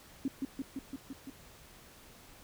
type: tone with echo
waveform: sine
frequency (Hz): 270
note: C#4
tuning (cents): -45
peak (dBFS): -29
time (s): 0.25-0.28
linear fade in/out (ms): 2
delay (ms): 170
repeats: 6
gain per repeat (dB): -2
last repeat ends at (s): 1.3
effects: pink hiss -56 dBFS RMS until 2.43 s